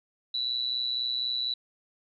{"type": "tone with amplitude modulation", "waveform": "sine", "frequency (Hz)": 3949, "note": "B7", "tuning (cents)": -1, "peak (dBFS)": -24, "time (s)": [0.34, 1.54], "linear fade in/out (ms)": 5, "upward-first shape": "sine", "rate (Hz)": 124, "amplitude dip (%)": 70, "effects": []}